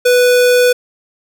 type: tone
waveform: square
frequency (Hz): 493.9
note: B4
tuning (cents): 0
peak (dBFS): -8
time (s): 0.05-0.73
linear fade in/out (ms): 10
effects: none